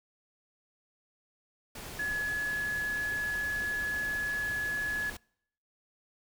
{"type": "tone in noise", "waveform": "sine", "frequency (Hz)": 1697, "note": "G#6", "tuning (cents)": 37, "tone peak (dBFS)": -30, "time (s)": [1.99, 5.1], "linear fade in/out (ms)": 5, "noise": "pink", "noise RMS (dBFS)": -43, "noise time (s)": [1.75, 5.17], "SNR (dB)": 10, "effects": ["noise-tail reverb RT60 0.7 s tail -26 dB re dry"]}